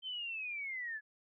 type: linear sweep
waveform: sine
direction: down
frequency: 3128 to 1685 Hz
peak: -38 dBFS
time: 0.02-1.01 s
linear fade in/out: 50 ms
effects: none